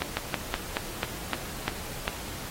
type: slowing click train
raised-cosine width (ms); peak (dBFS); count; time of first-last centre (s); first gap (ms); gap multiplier
0.3; -10; 9; 0.02-2.079; 150; 1.15
effects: pink hiss -39 dBFS RMS until 2.5 s + AAC 48 kbps